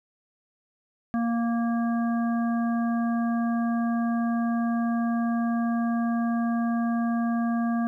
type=harmonic tone; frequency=233.1 Hz; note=A#3; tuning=in tune; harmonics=1 / 3 / 5 / 7; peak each=-23 / -33 / -37 / -40 dBFS; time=1.14-7.87 s; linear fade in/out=0 ms; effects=11-bit